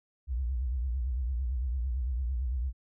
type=tone with vibrato; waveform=sine; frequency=62.7 Hz; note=B1; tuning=27 cents sharp; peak=-28 dBFS; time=0.27-2.73 s; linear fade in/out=50 ms; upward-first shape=triangle; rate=8.9 Hz; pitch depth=190 cents each way; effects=none